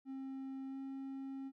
triangle tone with pitch glide, 267.3 to 269.6 Hz, C4 to C#4, +37 to -48 cents, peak -40 dBFS, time 0.05-1.52 s, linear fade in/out 50 ms, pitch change +15 cents, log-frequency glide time 0.68-0.77 s, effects none

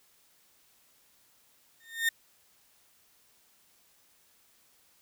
35% pulse tone with exponential growth, 1830 Hz, A#6, 32 cents flat, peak -20 dBFS, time 1.8-2.09 s, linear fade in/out 5 ms, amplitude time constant 61 ms, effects white hiss -65 dBFS RMS until 5.01 s

